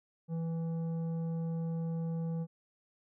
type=tone with tanh clipping; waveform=sine; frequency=164.81 Hz; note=E3; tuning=in tune; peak=-34 dBFS; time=0.28-2.47 s; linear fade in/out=50 ms; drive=9 dB; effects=none